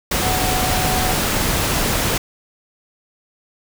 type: tone in noise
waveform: sine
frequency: 740 Hz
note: F#5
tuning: in tune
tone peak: -23 dBFS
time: 0.22-1.13 s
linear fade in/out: 5 ms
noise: pink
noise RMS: -19 dBFS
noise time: 0.11-2.18 s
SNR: -7 dB
effects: none